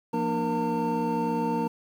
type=tone cluster; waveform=triangle; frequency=172.5 / 234.8 / 303.1 / 468.9 / 906 Hz; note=F3 / A#3 / D#4 / A#4 / A#5; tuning=-21 / +13 / -45 / +10 / -50 cents; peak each=-31 / -27 / -31 / -29 / -27 dBFS; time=0.13-1.68 s; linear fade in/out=10 ms; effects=tanh soft clip ceiling -13 dBFS + 9-bit